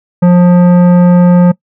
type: tone with tanh clipping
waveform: sine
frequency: 177.2 Hz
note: F3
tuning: 25 cents sharp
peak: -4 dBFS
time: 0.22-1.52 s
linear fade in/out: 10 ms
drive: 13 dB
effects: noise-tail reverb RT60 0.1 s tail -22 dB re dry